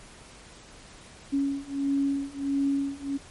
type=beating tone pair; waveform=sine; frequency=277.2 / 278.7 Hz; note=C#4 / C#4; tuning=0 / +9 cents; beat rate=1.5 Hz; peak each=-28 / -27 dBFS; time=1.32-3.18 s; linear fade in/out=20 ms; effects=pink hiss -49 dBFS RMS until 3.3 s + MP3 48 kbps